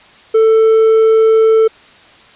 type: tone with hard clipping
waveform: sine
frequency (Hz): 443.6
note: A4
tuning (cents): +14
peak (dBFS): -7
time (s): 0.34-1.68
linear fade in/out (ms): 10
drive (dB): 3
effects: white hiss -42 dBFS RMS until 2.35 s + resampled to 8000 Hz